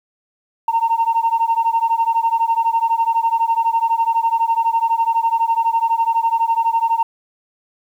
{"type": "beating tone pair", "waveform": "sine", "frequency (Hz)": [909, 921], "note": ["A#5", "A#5"], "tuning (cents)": [-44, -21], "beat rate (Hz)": 12, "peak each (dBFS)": -16, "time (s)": [0.68, 7.03], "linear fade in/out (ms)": 5, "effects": ["tanh soft clip ceiling -9 dBFS", "8-bit"]}